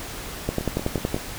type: two click trains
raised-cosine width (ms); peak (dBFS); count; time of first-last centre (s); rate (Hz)
2; -16 / -9; 4 / 8; 0.61-1.165 / 0.49-1.144; 5.41 / 10.7
effects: pink hiss -35 dBFS RMS until 1.38 s